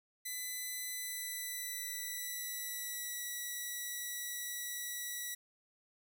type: tone with pitch glide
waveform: 5% pulse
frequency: 2002 to 1943.9 Hz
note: B6 to B6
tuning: +23 to -28 cents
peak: -29 dBFS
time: 0.25-5.35 s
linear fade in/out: 10 ms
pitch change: -51 cents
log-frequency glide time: 0.9-3.25 s
effects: none